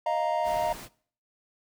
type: chord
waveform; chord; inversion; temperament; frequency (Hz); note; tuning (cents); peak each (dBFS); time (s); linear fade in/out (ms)
triangle; Eb suspended second; none; equal; 622.3 / 698.5 / 932.3; Eb5 / F5 / Bb5; 0 / 0 / 0; -27; 0.06-0.73; 5
type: noise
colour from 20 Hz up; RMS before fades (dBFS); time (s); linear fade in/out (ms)
pink; -42; 0.43-0.89; 50
effects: noise-tail reverb RT60 0.5 s tail -20 dB re dry